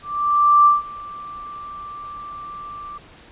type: tone with ADSR envelope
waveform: sine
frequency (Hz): 1174.7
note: D6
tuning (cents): 0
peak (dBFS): -8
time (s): 0.02-2.98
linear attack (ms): 640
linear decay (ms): 160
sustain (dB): -23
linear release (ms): 5
effects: pink hiss -46 dBFS RMS until 3.31 s + resampled to 8000 Hz